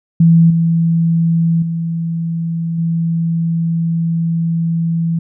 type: tone with level steps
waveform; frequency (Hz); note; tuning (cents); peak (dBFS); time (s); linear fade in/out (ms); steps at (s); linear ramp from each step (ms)
sine; 166; E3; +12; -5 / -10 / -16 / -13; 0.2-5.19; 5; 0.5 / 1.62 / 2.78; 5
effects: none